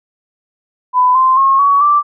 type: tone with pitch steps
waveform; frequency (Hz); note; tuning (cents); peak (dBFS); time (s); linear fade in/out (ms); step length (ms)
sine; 1001 / 1041.1 / 1082.8 / 1126.2 / 1171.3; B5 / C6 / C#6 / C#6 / D6; +23 / -9 / -41 / +27 / -5; -7; 0.93-2.03; 50; 220
effects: none